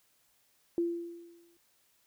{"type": "tone with exponential decay", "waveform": "sine", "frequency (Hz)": 341.4, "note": "F4", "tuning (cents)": -39, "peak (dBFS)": -25, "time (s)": [0.78, 1.57], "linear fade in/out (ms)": 1, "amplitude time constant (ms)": 170, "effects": ["white hiss -70 dBFS RMS until 2.06 s"]}